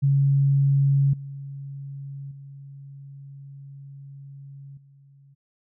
sine tone with level steps, 138.8 Hz, C#3, 3 cents sharp, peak -16 / -33 / -39 / -50 dBFS, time 0.02-5.35 s, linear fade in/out 20 ms, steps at 1.13 / 2.31 / 4.77 s, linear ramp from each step 5 ms, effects none

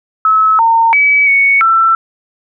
sine tone with pitch steps, 1295 / 913 / 2284 / 2223 / 1337 Hz, E6 / A#5 / D7 / C#7 / E6, -31 / -36 / -49 / +4 / +24 cents, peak -6 dBFS, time 0.25-1.95 s, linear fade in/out 2 ms, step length 340 ms, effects none

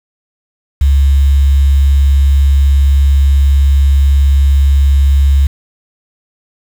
sine tone with quantisation, 69.3 Hz, C#2, in tune, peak -5 dBFS, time 0.81-5.47 s, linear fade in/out 5 ms, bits 5, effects none

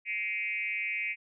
sine tone with frequency modulation, 2300 Hz, D7, 37 cents flat, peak -30 dBFS, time 0.05-1.16 s, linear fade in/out 50 ms, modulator 201 Hz, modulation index 1.3, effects none

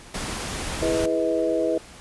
pink noise, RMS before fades -30 dBFS, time 0.14-1.06 s, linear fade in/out 5 ms
sine chord, E major seventh, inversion none, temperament equal with one note detuned, 329.6 / 415.3 / 493.9 / 634.6 Hz, E4 / G#4 / B4 / D#5, 0 / 0 / 0 / +34 cents, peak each -25 / -29 / -25 / -25 dBFS, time 0.82-1.78 s, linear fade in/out 5 ms
clicks, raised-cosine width 5 ms, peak -23 dBFS, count 2, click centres 0.821 / 1.04 s
effects pink hiss -45 dBFS RMS until 2 s + resampled to 24000 Hz

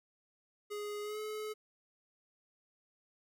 square tone with pitch glide, 415.3 to 428.2 Hz, G#4 to A4, 0 to -47 cents, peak -39 dBFS, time 0.7-1.54 s, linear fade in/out 20 ms, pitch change +53 cents, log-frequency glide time 1.02-1.19 s, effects none

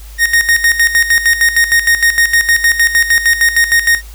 45% pulse tone with tremolo, 1857 Hz, A#6, 7 cents flat, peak -6 dBFS, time 0.18-4.02 s, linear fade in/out 50 ms, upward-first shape square, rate 6.5 Hz, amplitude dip 70%, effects added 52 Hz sine -29 dBFS peak until 4.14 s + white hiss -40 dBFS RMS until 4.14 s

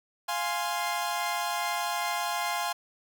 sawtooth chord, F minor, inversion none, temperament equal, 698.5 / 830.6 / 1046.5 Hz, F5 / Ab5 / C6, 0 / 0 / 0 cents, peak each -29 dBFS, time 0.28-2.73 s, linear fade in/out 10 ms, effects none

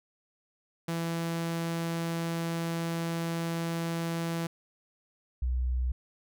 sawtooth / sine tone pair in turn, 166.8 / 62.48 Hz, E3 / B1, +21 / +21 cents, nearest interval octave + perfect fourth, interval 1700 cents, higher first, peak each -26 dBFS, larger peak neither, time 0.88-4.47 / 5.42-5.92 s, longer first, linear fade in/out 5 ms, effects none

